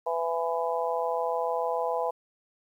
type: harmonic tone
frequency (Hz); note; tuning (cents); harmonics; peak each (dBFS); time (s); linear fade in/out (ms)
166.7; E3; +20; 3 / 4 / 5 / 6; -30 / -31 / -32 / -33; 0.06-2.11; 10
effects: 10-bit